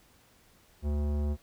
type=tone with tanh clipping; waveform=sine; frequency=73.42 Hz; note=D2; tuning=in tune; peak=-29 dBFS; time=0.82-1.37 s; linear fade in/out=50 ms; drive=17 dB; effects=pink hiss -62 dBFS RMS until 1.42 s